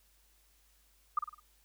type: tone with echo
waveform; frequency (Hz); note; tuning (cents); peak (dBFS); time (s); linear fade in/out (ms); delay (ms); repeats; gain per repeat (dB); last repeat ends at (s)
sine; 1216; D#6; -40; -25; 1.17-1.19; 5; 52; 4; -7; 1.398
effects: added 50 Hz sine -68 dBFS peak until 1.64 s + white hiss -69 dBFS RMS until 1.64 s